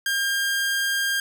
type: tone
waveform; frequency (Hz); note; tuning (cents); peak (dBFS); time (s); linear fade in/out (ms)
sawtooth; 1606; G6; +41; -18; 0.06-1.2; 2
effects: none